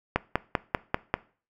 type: click train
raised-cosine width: 0.5 ms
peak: -7 dBFS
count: 6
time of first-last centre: 0.16-1.14 s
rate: 5.1 Hz
effects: noise-tail reverb RT60 0.4 s tail -20 dB re dry